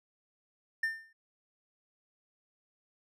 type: tone with exponential decay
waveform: triangle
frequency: 1800 Hz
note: A6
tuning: 39 cents sharp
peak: -24 dBFS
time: 0.83-1.13 s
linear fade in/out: 5 ms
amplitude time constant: 64 ms
effects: none